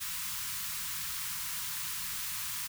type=band-stop noise; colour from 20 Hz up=white; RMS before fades=-37 dBFS; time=0-2.68 s; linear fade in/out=20 ms; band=200 to 920 Hz; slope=96 dB/octave; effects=none